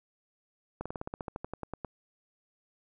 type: slowing click train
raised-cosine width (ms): 1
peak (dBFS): -22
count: 15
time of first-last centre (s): 0.81-1.847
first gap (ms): 46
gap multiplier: 1.07
effects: none